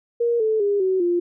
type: tone with pitch steps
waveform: sine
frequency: 471.4 / 437.3 / 405.7 / 376.3 / 349.1 Hz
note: A#4 / A4 / G#4 / F#4 / F4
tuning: +19 / -11 / -41 / +29 / -1 cents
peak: -17 dBFS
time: 0.2-1.2 s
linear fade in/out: 10 ms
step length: 200 ms
effects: none